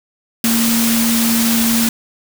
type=tone in noise; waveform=sine; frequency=230 Hz; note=A#3; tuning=23 cents flat; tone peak=-14 dBFS; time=0.44-1.89 s; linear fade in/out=2 ms; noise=white; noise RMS=-18 dBFS; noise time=0.44-1.89 s; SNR=+1 dB; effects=none